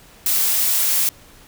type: noise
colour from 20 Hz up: blue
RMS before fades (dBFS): -18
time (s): 0.26-1.09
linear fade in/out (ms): 2
effects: pink hiss -47 dBFS RMS until 1.47 s